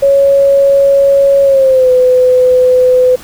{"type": "tone with pitch glide", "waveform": "sine", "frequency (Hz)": [554.4, 505.5], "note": ["C#5", "B4"], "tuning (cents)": [0, 40], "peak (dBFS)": -4, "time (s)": [0.02, 3.16], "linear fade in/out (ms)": 10, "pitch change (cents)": -160, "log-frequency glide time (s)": [1.43, 1.91], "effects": ["pink hiss -33 dBFS RMS until 3.23 s"]}